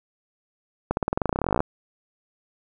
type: accelerating click train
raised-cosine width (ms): 1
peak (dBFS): -8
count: 23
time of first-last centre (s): 0.91-1.605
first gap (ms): 61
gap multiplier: 0.93
effects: none